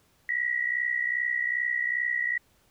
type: tone pair together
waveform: sine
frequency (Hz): 1900 / 1962.5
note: A#6 / B6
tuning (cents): +33 / -11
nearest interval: minor second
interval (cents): 56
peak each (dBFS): -28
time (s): 0.29-2.38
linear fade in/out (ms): 2
effects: pink hiss -65 dBFS RMS until 2.7 s